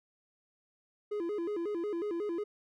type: tone with vibrato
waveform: triangle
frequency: 375.9 Hz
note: F#4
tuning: 27 cents sharp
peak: -30 dBFS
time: 1.11-2.44 s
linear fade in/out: 10 ms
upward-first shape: square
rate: 5.5 Hz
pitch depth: 180 cents each way
effects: none